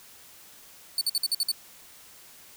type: tone bursts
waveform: sawtooth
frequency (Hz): 4487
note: C#8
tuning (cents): +20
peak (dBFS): -20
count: 7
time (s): 0.98-1.516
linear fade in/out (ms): 2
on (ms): 32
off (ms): 52
effects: white hiss -51 dBFS RMS until 2.56 s